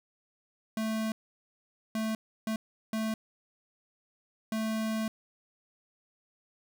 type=tone bursts at uneven times; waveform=square; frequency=220 Hz; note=A3; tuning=in tune; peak=-30 dBFS; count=5; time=0.77-1.12 / 1.95-2.15 / 2.47-2.56 / 2.93-3.14 / 4.52-5.08 s; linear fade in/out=2 ms; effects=none